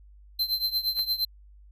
square tone with tremolo, 4103 Hz, C8, 35 cents flat, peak -22 dBFS, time 0.39-1.25 s, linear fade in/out 5 ms, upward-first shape triangle, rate 8.6 Hz, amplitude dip 90%
clicks, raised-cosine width 0.3 ms, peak -34 / -26 dBFS, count 2, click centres 0.972 / 0.992 s
effects added 50 Hz sine -49 dBFS peak until 1.71 s

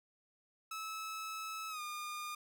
sawtooth tone with pitch glide, 1300 to 1212.9 Hz, E6 to D#6, -24 to -45 cents, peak -37 dBFS, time 0.71-2.35 s, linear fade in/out 5 ms, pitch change -121 cents, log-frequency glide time 1.69-1.81 s, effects none

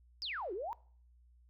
sine exponential two-way sweep, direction down then up, 5274 to 341.4 to 989 Hz, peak -37 dBFS, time 0.22-0.73 s, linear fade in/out 0 ms, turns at 0.53 s, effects noise-tail reverb RT60 0.5 s tail -23 dB re dry + added 60 Hz sine -61 dBFS peak until 1.49 s

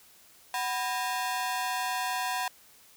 sawtooth ring-modulated tone, 867 Hz, A5, 26 cents flat, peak -22 dBFS, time 0.54-2.48 s, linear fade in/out 2 ms, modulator 122 Hz, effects white hiss -57 dBFS RMS until 2.96 s

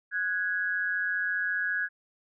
sine tone pair together, 1474.7 / 1660 Hz, F#6 / G#6, -6 / -1 cents, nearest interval major second, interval 205 cents, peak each -31 / -28 dBFS, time 0.11-1.89 s, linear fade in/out 50 ms, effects none

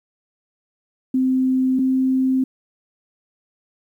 sine tone pair in turn, 259.5 / 261.3 Hz, C4 / C4, -14 / -2 cents, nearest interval unison, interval 12 cents, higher second, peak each -15 dBFS, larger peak neither, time 1.14-1.79 / 1.79-2.44 s, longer neither, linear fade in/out 5 ms, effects 9-bit

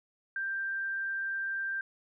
sine tone, 1578 Hz, G6, 11 cents sharp, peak -31 dBFS, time 0.36-1.81 s, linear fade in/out 2 ms, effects none

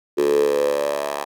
10% pulse tone with high-pass filter sweep, 72 Hz, D2, 34 cents flat, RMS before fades -20 dBFS, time 0.17-1.25 s, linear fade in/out 20 ms, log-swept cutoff 380 to 730 Hz, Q 9.1, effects none

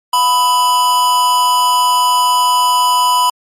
square tone with amplitude modulation, 993 Hz, B5, 9 cents sharp, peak -8 dBFS, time 0.13-3.3 s, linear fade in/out 5 ms, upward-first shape sine, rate 282 Hz, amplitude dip 45%, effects MP3 64 kbps

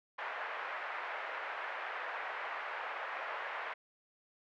white band-pass noise, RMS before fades -41 dBFS, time 0.18-3.74 s, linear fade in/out 10 ms, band 560 to 2000 Hz, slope 24 dB/octave, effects none

